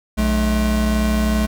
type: tone pair together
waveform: square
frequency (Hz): 60.5 / 214.3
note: B1 / A3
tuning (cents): -35 / -45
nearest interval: octave + minor seventh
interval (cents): 2190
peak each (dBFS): -19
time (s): 0.17-1.47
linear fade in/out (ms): 20
effects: none